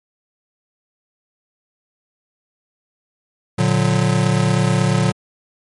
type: chord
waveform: square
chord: Bb augmented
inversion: none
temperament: just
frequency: 116.54 / 145.68 / 182.1 Hz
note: Bb2 / D3 / F#3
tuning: 0 / -14 / -27 cents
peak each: -19 dBFS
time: 3.58-5.12 s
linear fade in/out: 10 ms
effects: MP3 48 kbps